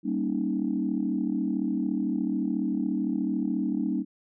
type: chord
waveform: sine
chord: Eb dominant seventh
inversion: first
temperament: equal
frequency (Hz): 196 / 233.1 / 277.2 / 311.1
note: G3 / Bb3 / Db4 / Eb4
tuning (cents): 0 / 0 / 0 / 0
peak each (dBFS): -30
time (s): 0.03-4.05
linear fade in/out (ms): 50
effects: tanh soft clip ceiling -15 dBFS